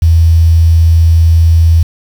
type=tone with quantisation; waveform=sine; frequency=82.41 Hz; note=E2; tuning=in tune; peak=-3 dBFS; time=0.02-1.83 s; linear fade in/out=5 ms; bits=5; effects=none